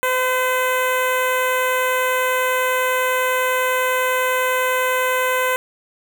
10% pulse tone with notch filter, 510 Hz, C5, 44 cents flat, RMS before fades -19 dBFS, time 0.03-5.56 s, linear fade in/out 0 ms, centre 4700 Hz, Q 0.53, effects none

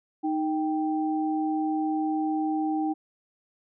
sine tone pair together, 311.1 / 783.9 Hz, D#4 / G5, 0 / 0 cents, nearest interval octave + major third, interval 1600 cents, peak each -25 / -30 dBFS, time 0.23-2.94 s, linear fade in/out 20 ms, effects none

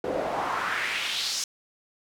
pink noise with band-pass filter sweep, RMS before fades -29 dBFS, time 0.04-1.44 s, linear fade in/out 2 ms, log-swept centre 430 to 6000 Hz, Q 2.4, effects none

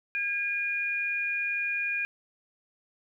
sine tone pair together, 1624.5 / 2434 Hz, G#6 / D#7, -39 / -39 cents, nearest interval perfect fifth, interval 700 cents, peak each -33 / -28 dBFS, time 0.15-2.05 s, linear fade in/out 0 ms, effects 11-bit

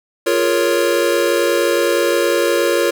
square chord, Bb minor seventh, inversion second, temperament equal, 349.2 / 415.3 / 466.2 / 554.4 Hz, F4 / Ab4 / Bb4 / Db5, 0 / 0 / 0 / 0 cents, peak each -19 / -24 / -19 / -19 dBFS, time 0.26-2.91 s, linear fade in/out 10 ms, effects none

